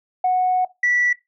sine tone pair in turn, 736 / 1956.4 Hz, F#5 / B6, -9 / -17 cents, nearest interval octave + perfect fourth, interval 1692 cents, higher second, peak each -14 dBFS, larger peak neither, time 0.24-0.65 / 0.83-1.13 s, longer first, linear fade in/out 5 ms, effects noise-tail reverb RT60 0.2 s tail -19 dB re dry + tanh soft clip ceiling -11 dBFS

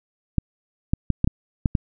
clicks, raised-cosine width 5 ms, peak -6 dBFS, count 7, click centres 0.383 / 0.935 / 1.103 / 1.244 / 1.275 / 1.658 / 1.752 s, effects none

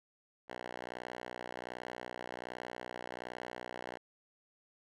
5% pulse tone with band-pass filter, 61.3 Hz, B1, 12 cents flat, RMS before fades -45 dBFS, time 0.48-3.98 s, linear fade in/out 20 ms, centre 1200 Hz, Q 0.74, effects none

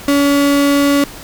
35% pulse tone, 283.3 Hz, C#4, 38 cents sharp, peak -8 dBFS, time 0.08-1.04 s, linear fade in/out 2 ms, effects pink hiss -33 dBFS RMS until 1.23 s

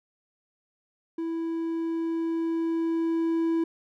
triangle tone with level ramp, 329.6 Hz, E4, in tune, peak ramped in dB -26 to -20 dBFS, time 1.18-3.64 s, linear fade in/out 5 ms, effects none

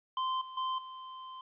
square tone with level steps, 1038 Hz, C6, 14 cents flat, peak -31 / -44 / -32 / -44 dBFS, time 0.17-1.41 s, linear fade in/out 2 ms, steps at 0.41 / 0.57 / 0.78 s, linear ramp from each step 5 ms, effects resampled to 8000 Hz + 12-bit

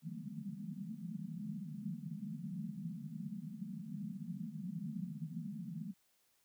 pink band-pass noise, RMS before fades -44 dBFS, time 0.02-5.94 s, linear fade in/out 50 ms, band 150 to 230 Hz, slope 96 dB/octave, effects white hiss -75 dBFS RMS until 6.44 s

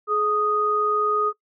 sine tone pair together, 423.6 / 1242.5 Hz, G#4 / D#6, +34 / -3 cents, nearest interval octave + perfect fifth, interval 1863 cents, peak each -24 / -20 dBFS, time 0.07-1.33 s, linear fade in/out 50 ms, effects noise-tail reverb RT60 0.1 s tail -20 dB re dry

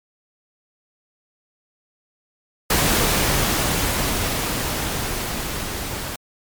pink noise with level ramp, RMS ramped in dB -17 to -29 dBFS, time 2.7-6.16 s, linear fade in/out 5 ms, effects MP3 96 kbps

